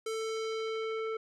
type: tone with low-pass filter sweep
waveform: square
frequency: 443.6 Hz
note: A4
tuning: 14 cents sharp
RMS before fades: -35 dBFS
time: 0.06-1.17 s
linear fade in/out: 5 ms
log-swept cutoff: 9500 to 1800 Hz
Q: 1.2
effects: none